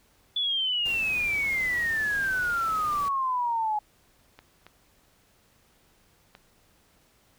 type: exponential sweep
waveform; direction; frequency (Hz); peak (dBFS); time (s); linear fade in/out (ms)
sine; down; 3468 to 834; -24; 0.36-3.79; 5
type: noise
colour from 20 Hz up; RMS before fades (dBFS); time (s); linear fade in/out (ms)
pink; -42; 0.85-3.09; 10
type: clicks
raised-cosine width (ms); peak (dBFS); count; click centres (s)
0.3; -30; 3; 4.39 / 4.666 / 6.351
effects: pink hiss -63 dBFS RMS until 7.38 s